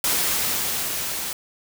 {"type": "noise with level ramp", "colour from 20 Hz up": "white", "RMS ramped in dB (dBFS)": [-21, -29], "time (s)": [0.04, 1.33], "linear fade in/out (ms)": 2, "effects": []}